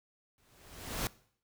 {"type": "noise with exponential growth", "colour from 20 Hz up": "pink", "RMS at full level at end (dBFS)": -32, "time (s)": [0.38, 1.07], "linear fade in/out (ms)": 1, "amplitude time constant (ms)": 150, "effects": ["noise-tail reverb RT60 0.6 s tail -21 dB re dry"]}